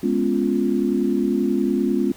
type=chord; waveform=sine; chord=C# dominant seventh; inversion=second; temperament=equal; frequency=207.7 / 246.9 / 277.2 / 349.2 Hz; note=G#3 / B3 / C#4 / E#4; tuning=0 / 0 / 0 / 0 cents; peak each=-23 dBFS; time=0.03-2.12 s; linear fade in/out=5 ms; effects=pink hiss -46 dBFS RMS until 2.16 s